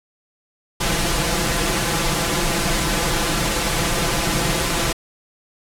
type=noise with comb filter; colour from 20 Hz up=pink; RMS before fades=-20 dBFS; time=0.8-4.93 s; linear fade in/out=10 ms; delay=5.9 ms; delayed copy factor=+0.75; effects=low-pass 11000 Hz 12 dB/octave